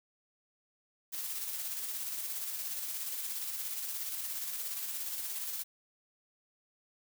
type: noise with tremolo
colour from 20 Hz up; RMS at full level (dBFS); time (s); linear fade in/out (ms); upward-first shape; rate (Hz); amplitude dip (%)
blue; -37; 1.12-5.64; 20; square; 17; 30
effects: none